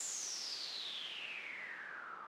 white noise with low-pass filter sweep, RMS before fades -45 dBFS, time 0-2.27 s, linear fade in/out 5 ms, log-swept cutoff 7500 to 1200 Hz, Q 9.4, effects high-pass 200 Hz 12 dB/octave

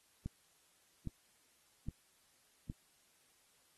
click train, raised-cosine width 5 ms, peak -28 dBFS, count 4, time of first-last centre 0.26-2.699 s, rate 1.23 Hz, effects white hiss -71 dBFS RMS until 3.77 s + AAC 32 kbps

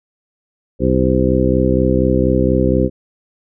harmonic tone, 64.2 Hz, C2, 32 cents flat, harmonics 1 / 2 / 3 / 4 / 5 / 6 / 8, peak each -19 / -19 / -19 / -19 / -19 / -19 / -19 dBFS, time 0.79-2.9 s, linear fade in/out 50 ms, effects none

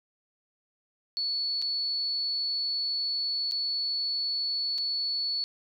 sine tone with dropouts, 4426 Hz, C#8, 3 cents flat, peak -27 dBFS, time 1.17-5.44 s, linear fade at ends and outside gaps 0 ms, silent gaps 1.617-1.623 / 3.512-3.52 / 4.78-4.784 s, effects 11-bit

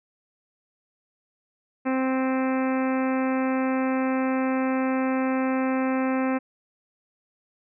harmonic tone, 261.6 Hz, C4, in tune, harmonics 1 / 2 / 3 / 4 / 5 / 6 / 7 / 8 / 9 / 10, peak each -23 / -29 / -33 / -35 / -37 / -39 / -40 / -41 / -42 / -43 dBFS, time 1.85-6.39 s, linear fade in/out 20 ms, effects none

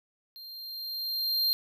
square tone with level ramp, 4186 Hz, C8, in tune, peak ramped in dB -44 to -23 dBFS, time 0.36-1.53 s, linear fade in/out 0 ms, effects none

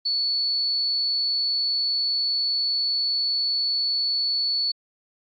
sine tone, 4435 Hz, C#8, in tune, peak -21 dBFS, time 0.05-4.72 s, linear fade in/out 10 ms, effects AAC 64 kbps

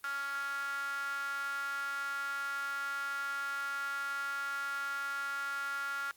sawtooth tone with high-pass filter, 278.9 Hz, C#4, 11 cents sharp, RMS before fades -37 dBFS, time 0.04-6.11 s, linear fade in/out 0 ms, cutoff 1400 Hz, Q 8.5, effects white hiss -64 dBFS RMS until 6.16 s + Opus 32 kbps

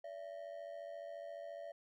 triangle ring-modulated tone, 623 Hz, D#5, 2 cents sharp, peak -40 dBFS, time 0.04-1.72 s, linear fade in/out 5 ms, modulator 47.2 Hz, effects none

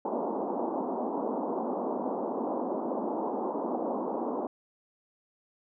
pink band-pass noise, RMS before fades -32 dBFS, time 0.05-4.47 s, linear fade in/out 2 ms, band 220 to 1000 Hz, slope 48 dB/octave, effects none

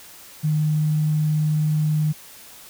triangle tone with tanh clipping, 153.1 Hz, D#3, 28 cents flat, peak -17 dBFS, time 0.43-2.13 s, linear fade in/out 20 ms, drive 3 dB, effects white hiss -44 dBFS RMS until 2.69 s

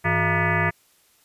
sine tone with frequency modulation, 945 Hz, A#5, 23 cents sharp, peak -18 dBFS, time 0.04-0.71 s, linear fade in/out 20 ms, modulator 261 Hz, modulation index 4.7, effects white hiss -60 dBFS RMS until 1.24 s + resampled to 32000 Hz

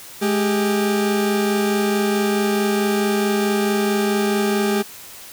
40% pulse tone pair together, 211.1 / 397.6 Hz, G#3 / G4, +29 / +25 cents, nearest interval major seventh, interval 1096 cents, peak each -19 dBFS, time 0.21-4.83 s, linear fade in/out 20 ms, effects white hiss -39 dBFS RMS until 5.32 s

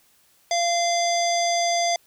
square tone with low-pass filter, 689 Hz, F5, 24 cents flat, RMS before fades -22 dBFS, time 0.51-1.96 s, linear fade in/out 2 ms, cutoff 5800 Hz, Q 5, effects white hiss -60 dBFS RMS until 2.06 s

